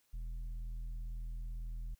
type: tone with tanh clipping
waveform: sine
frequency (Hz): 41.02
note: E1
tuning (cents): -8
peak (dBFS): -40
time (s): 0.13-1.95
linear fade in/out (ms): 10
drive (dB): 6
effects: white hiss -75 dBFS RMS until 1.99 s